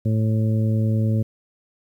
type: harmonic tone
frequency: 110 Hz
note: A2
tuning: in tune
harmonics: 1 / 2 / 3 / 4 / 5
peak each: -18 / -24 / -33 / -36 / -34 dBFS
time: 0.05-1.23 s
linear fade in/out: 10 ms
effects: 9-bit